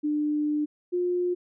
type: tone pair in turn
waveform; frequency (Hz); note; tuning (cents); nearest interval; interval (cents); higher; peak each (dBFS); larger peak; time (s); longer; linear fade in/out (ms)
sine; 298.7 / 356.3; D4 / F4; +29 / +35; minor third; 306; second; -23; neither; 0.03-0.66 / 0.92-1.35; first; 20
effects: none